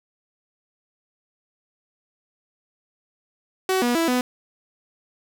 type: tone with pitch steps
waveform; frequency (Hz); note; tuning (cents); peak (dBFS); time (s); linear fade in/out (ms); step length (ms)
sawtooth; 376.7 / 242 / 330.7 / 249.5; F#4 / B3 / E4 / B3; +31 / -35 / +6 / +18; -15; 3.69-4.21; 2; 130
effects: 7-bit